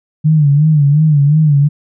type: tone with vibrato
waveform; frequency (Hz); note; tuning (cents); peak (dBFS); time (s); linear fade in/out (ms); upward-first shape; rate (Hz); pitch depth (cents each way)
sine; 149; D3; +25; -6; 0.24-1.69; 20; sine; 2.8; 98
effects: none